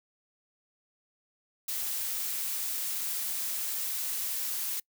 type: noise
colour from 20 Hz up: blue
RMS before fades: -33 dBFS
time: 1.68-4.8 s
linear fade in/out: 5 ms
effects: noise-tail reverb RT60 0.1 s tail -26 dB re dry